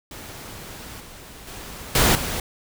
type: noise with level steps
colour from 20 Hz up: pink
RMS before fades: -38 / -42 / -37 / -17 / -27 dBFS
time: 0.11-2.4 s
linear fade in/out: 2 ms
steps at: 1 / 1.47 / 1.95 / 2.15 s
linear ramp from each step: 2 ms
effects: none